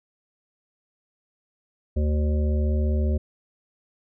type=harmonic tone; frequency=74.9 Hz; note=D2; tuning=35 cents sharp; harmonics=1 / 3 / 5 / 7 / 8; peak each=-20 / -30 / -34 / -37 / -38 dBFS; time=1.96-3.18 s; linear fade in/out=10 ms; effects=none